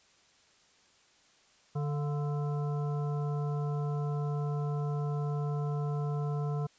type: harmonic tone with a mistuned harmonic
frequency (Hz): 146.83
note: D3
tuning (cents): 0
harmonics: 1 / 3 / 5 / 7 / 9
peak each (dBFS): -30 / -40 / -44 / -47 / -49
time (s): 1.75-6.67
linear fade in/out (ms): 10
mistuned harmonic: 5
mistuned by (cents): -59
effects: white hiss -64 dBFS RMS until 6.78 s + resampled to 16000 Hz